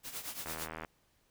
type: noise with tremolo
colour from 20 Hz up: white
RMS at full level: -39 dBFS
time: 0.03-0.69 s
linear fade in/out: 50 ms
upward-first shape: triangle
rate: 8.8 Hz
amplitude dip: 80%
type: click train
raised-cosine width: 0.5 ms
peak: -26 dBFS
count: 32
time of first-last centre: 0.46-0.848 s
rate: 79.9 Hz
effects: pink hiss -72 dBFS RMS until 1.3 s